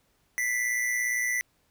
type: tone pair together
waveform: square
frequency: 1975.5 / 2093 Hz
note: B6 / C7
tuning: 0 / 0 cents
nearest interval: minor second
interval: 100 cents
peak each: -27 / -34 dBFS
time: 0.38-1.41 s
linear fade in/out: 0 ms
effects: pink hiss -69 dBFS RMS until 1.7 s